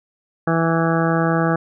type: harmonic tone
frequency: 164.81 Hz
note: E3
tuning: in tune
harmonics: 1 / 2 / 3 / 4 / 5 / 7 / 8 / 9 / 10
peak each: -19 / -22 / -24 / -25 / -26 / -27 / -28 / -29 / -29 dBFS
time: 0.47-1.56 s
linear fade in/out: 5 ms
effects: none